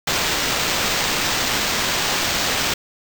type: noise with sample-and-hold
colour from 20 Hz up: violet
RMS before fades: -21 dBFS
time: 0.07-2.74 s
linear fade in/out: 5 ms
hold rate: 11025 Hz
effects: none